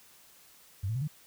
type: tone with pitch steps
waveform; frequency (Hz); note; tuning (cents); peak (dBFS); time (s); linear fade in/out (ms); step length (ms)
sine; 96.4 / 112.02 / 130.17 / 151.27; G2 / A2 / C3 / D#3; -28 / +32 / -9 / -48; -29; 0.83-1.078; 10; 62
effects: white hiss -58 dBFS RMS until 1.26 s